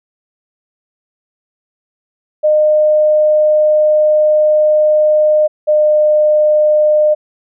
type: tone pair in turn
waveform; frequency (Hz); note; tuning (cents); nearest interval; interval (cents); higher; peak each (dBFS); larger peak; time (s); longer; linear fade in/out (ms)
sine; 610 / 606.5; D#5 / D#5; -34 / -44; unison; 10; first; -7; neither; 2.43-5.48 / 5.67-7.15; first; 20
effects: none